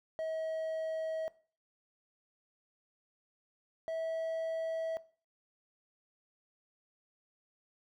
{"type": "tone pair in turn", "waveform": "triangle", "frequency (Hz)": [640, 650.1], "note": ["D#5", "E5"], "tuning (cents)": [49, -24], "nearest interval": "unison", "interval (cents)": 27, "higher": "second", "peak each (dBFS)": [-32, -32], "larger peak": "neither", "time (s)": [[0.19, 1.28], [3.88, 4.97]], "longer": "neither", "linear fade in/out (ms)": 0, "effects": ["noise-tail reverb RT60 0.4 s tail -18 dB re dry"]}